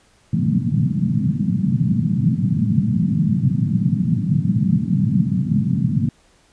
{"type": "band-pass noise", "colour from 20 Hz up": "white", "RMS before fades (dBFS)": -18, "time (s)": [0.33, 6.09], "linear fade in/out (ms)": 5, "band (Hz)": [110, 220], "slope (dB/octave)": 48, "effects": ["pink hiss -56 dBFS RMS until 6.52 s", "resampled to 22050 Hz"]}